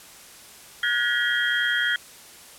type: tone cluster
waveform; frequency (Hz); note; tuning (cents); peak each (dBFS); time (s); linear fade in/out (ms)
sine; 1442 / 1571 / 1694 / 1912 / 3232; F#6 / G6 / G#6 / A#6 / G#7; -45 / +3 / +34 / +43 / -48; -26 / -31 / -27 / -26 / -27; 0.83-1.96; 2
effects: white hiss -46 dBFS RMS until 2.58 s + low-pass 12000 Hz 12 dB/octave